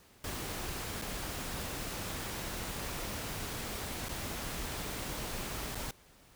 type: noise with dropouts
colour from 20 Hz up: pink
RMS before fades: -39 dBFS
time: 0.24-5.91 s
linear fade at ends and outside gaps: 2 ms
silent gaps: 1.016-1.02 / 4.086-4.091 / 5.748-5.753 s
effects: pink hiss -61 dBFS RMS until 6.35 s